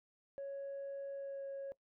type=tone with pitch glide; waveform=sine; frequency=554.4 to 549.9 Hz; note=C#5 to C#5; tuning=0 to -14 cents; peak=-39 dBFS; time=0.38-1.72 s; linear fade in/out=0 ms; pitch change=-14 cents; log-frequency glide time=1.14-1.45 s; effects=noise-tail reverb RT60 0.1 s tail -21 dB re dry + tanh soft clip ceiling -39 dBFS